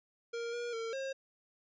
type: tone with pitch steps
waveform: square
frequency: 467 / 477 / 454.4 / 537 Hz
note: A#4 / A#4 / A#4 / C5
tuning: +3 / +40 / -44 / +45 cents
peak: -37 dBFS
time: 0.33-1.13 s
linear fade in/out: 10 ms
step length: 200 ms
effects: resampled to 16000 Hz